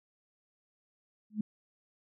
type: tone with exponential growth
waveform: sine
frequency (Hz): 212.8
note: G#3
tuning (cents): +42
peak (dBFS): -25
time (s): 1.3-1.41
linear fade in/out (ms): 5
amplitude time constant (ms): 23
effects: none